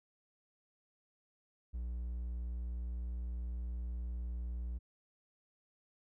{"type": "tone", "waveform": "triangle", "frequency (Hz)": 59.8, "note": "A#1", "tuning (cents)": 45, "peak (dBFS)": -35, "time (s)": [1.73, 4.79], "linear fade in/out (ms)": 20, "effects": []}